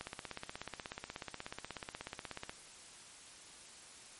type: click train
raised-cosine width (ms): 0.3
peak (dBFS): -25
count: 42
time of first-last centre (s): 0.01-2.495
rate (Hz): 16.5
effects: white hiss -55 dBFS RMS until 4.19 s + MP3 48 kbps